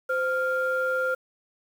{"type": "tone pair together", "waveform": "sine", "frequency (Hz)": [517, 1396.3], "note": ["C5", "F6"], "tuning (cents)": [-21, -1], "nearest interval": "octave + perfect fourth", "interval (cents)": 1720, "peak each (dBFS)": -25, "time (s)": [0.09, 1.15], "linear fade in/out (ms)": 10, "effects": ["tanh soft clip ceiling -16 dBFS", "8-bit"]}